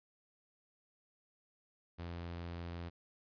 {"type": "tone", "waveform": "sawtooth", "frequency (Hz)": 85.7, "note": "F2", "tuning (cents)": -32, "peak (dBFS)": -38, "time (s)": [1.98, 2.9], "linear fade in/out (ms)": 20, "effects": ["resampled to 11025 Hz"]}